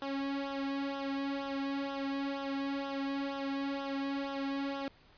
sawtooth tone with flanger, 276 Hz, C#4, 7 cents flat, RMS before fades -36 dBFS, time 0.02-4.88 s, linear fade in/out 0 ms, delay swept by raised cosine 0.44 to 2.24 ms, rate 2.1 Hz, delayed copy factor -0.8, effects pink hiss -62 dBFS RMS until 5.17 s + resampled to 11025 Hz

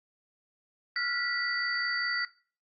sine tone cluster, 1371 / 1436 / 1954 / 4614 Hz, F6 / F6 / B6 / D8, -32 / +48 / -19 / -31 cents, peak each -37 / -35 / -30 / -34 dBFS, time 0.96-2.25 s, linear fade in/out 2 ms, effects noise-tail reverb RT60 0.4 s tail -20 dB re dry + Opus 24 kbps

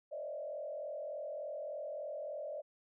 sine tone with frequency modulation, 597 Hz, D5, 28 cents sharp, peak -39 dBFS, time 0.11-2.62 s, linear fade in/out 20 ms, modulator 43.4 Hz, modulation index 1.2, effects none

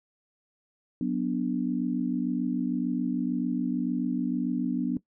sine chord, B minor, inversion second, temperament equal, 185 / 246.9 / 293.7 Hz, F#3 / B3 / D4, 0 / 0 / 0 cents, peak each -31 / -28 / -30 dBFS, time 1.01-4.97 s, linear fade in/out 2 ms, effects noise-tail reverb RT60 0.1 s tail -18 dB re dry

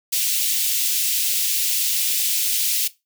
white high-pass noise, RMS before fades -21 dBFS, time 0.12-2.88 s, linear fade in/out 10 ms, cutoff 2600 Hz, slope 24 dB/octave, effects noise-tail reverb RT60 0.2 s tail -17 dB re dry

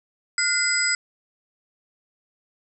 sine tone cluster, 1432 / 2049 / 4972 / 7820 Hz, F6 / C7 / D#8 / B8, +43 / -37 / -2 / -18 cents, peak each -25 dBFS, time 0.38-0.95 s, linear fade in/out 2 ms, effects none

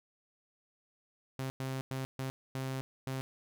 sawtooth tone bursts at uneven times, 132.3 Hz, C3, 20 cents sharp, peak -31 dBFS, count 6, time 1.39-1.5 / 1.6-1.81 / 1.91-2.05 / 2.19-2.3 / 2.55-2.81 / 3.07-3.21 s, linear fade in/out 0 ms, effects none

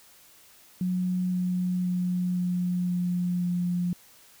sine tone with pitch steps, 182.1 / 181.05 / 180.01 / 178.97 / 177.94 / 176.92 Hz, F#3 / F#3 / F#3 / F3 / F3 / F3, -27 / -37 / -47 / +43 / +33 / +23 cents, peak -24 dBFS, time 0.81-3.93 s, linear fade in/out 2 ms, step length 520 ms, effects white hiss -55 dBFS RMS until 4.4 s

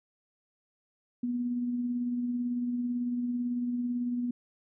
sine tone with tremolo, 243.5 Hz, B3, 24 cents flat, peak -27 dBFS, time 1.23-4.31 s, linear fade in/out 5 ms, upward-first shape sine, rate 18 Hz, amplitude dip 30%, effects none

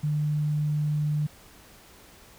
sine tone, 150 Hz, D3, 37 cents sharp, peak -23 dBFS, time 0.03-1.27 s, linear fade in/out 10 ms, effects pink hiss -52 dBFS RMS until 2.38 s

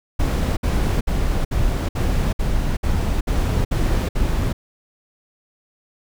brown noise bursts, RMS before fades -19 dBFS, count 10, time 0.19-4.53 s, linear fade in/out 10 ms, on 380 ms, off 60 ms, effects none

